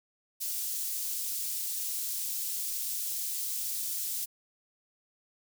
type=high-pass noise; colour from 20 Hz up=white; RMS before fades=-34 dBFS; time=0.4-4.26 s; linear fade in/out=20 ms; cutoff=5500 Hz; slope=12 dB/octave; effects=none